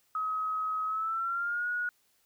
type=tone with pitch glide; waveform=sine; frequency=1272 to 1452.7 Hz; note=D#6 to F#6; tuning=+38 to -32 cents; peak=-29 dBFS; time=0.15-1.89 s; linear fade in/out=2 ms; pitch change=+230 cents; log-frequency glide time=0.86-1.68 s; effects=white hiss -70 dBFS RMS until 2.25 s